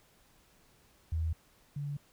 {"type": "tone pair in turn", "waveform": "sine", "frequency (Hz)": [80.7, 143.79], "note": ["E2", "D3"], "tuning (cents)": [-36, -36], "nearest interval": "minor seventh", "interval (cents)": 1000, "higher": "second", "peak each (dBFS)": [-29, -34], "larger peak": "first", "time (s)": [[1.12, 1.33], [1.76, 1.97]], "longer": "neither", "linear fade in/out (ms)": 5, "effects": ["pink hiss -65 dBFS RMS until 2.12 s"]}